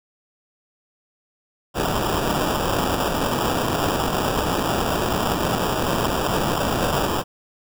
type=noise with sample-and-hold; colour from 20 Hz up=violet; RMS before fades=-22 dBFS; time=1.74-7.24 s; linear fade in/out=50 ms; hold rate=2100 Hz; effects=none